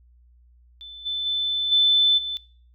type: tone with level steps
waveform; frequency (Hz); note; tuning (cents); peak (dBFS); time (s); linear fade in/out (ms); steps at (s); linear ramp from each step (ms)
sine; 3520; A7; 0; -37 / -24 / -21 / -14 / -25; 0.81-2.37; 0; 1.05 / 1.25 / 1.71 / 2.17; 20
effects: noise-tail reverb RT60 0.5 s tail -23 dB re dry + added 60 Hz sine -52 dBFS peak until 2.74 s